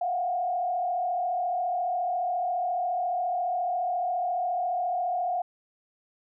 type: tone with frequency modulation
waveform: sine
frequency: 715 Hz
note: F5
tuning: 41 cents sharp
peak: -25 dBFS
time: 0.01-5.42 s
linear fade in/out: 5 ms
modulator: 34.4 Hz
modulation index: 0.89
effects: none